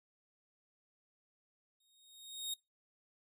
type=tone with exponential growth; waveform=sawtooth; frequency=3729 Hz; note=A#7; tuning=in tune; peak=-32 dBFS; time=1.8-2.54 s; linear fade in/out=5 ms; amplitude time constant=160 ms; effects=noise-tail reverb RT60 0.2 s tail -24 dB re dry